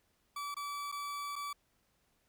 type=tone with dropouts; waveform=40% pulse; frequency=1152 Hz; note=D6; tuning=34 cents flat; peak=-37 dBFS; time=0.36-1.53 s; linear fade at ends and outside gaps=5 ms; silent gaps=0.544-0.566 / 0.917-0.923 / 1.357-1.361 s; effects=pink hiss -75 dBFS RMS until 2.28 s